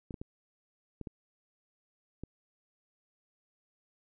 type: clicks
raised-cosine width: 3 ms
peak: -27 dBFS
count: 6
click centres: 0.108 / 0.142 / 0.215 / 1.013 / 1.072 / 2.236 s
effects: none